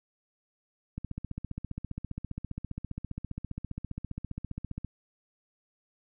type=click train; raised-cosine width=5 ms; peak=-23 dBFS; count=59; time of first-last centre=0.98-4.847 s; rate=15 Hz; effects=none